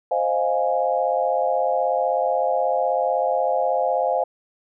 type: chord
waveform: sine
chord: F minor seventh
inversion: second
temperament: equal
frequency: 523.3 / 622.3 / 698.5 / 830.6 Hz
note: C5 / Eb5 / F5 / Ab5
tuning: 0 / 0 / 0 / 0 cents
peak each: -23 / -25 / -23 / -25 dBFS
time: 0.11-4.24 s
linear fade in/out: 5 ms
effects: none